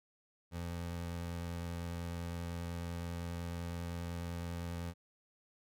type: tone with vibrato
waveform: 25% pulse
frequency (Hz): 85.7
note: F2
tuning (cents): -32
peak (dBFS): -35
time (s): 0.51-4.94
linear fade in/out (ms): 50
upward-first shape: square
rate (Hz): 10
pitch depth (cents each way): 9
effects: none